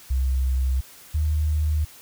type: tone pair in turn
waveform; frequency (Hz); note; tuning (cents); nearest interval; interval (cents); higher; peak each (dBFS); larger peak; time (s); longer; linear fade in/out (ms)
sine; 65.1 / 76.46; C2 / D#2; -8 / -30; minor third; 278; second; -19; neither; 0.1-0.81 / 1.14-1.85; neither; 10
effects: white hiss -47 dBFS RMS until 2.01 s